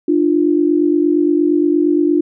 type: tone pair together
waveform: sine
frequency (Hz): 299.2 / 347.8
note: D4 / F4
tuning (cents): +32 / -7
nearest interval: minor third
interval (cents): 261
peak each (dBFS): -13 / -14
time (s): 0.08-2.21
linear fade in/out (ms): 5
effects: none